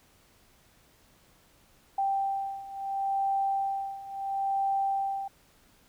sine beating tone pair, 784 / 784.73 Hz, G5 / G5, 0 / +2 cents, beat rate 0.73 Hz, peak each -32 / -29 dBFS, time 1.98-5.28 s, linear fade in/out 5 ms, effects pink hiss -62 dBFS RMS until 5.88 s

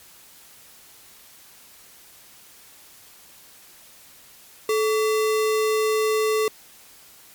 sine tone with sample-and-hold, 433.9 Hz, A4, 24 cents flat, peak -18 dBFS, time 4.69-6.48 s, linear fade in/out 2 ms, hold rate 1575 Hz, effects white hiss -49 dBFS RMS until 7.34 s + MP3 96 kbps

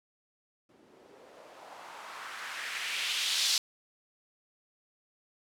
violet noise with low-pass filter sweep, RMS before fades -36 dBFS, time 0.69-3.58 s, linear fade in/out 2 ms, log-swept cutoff 280 to 4600 Hz, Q 1.8, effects none

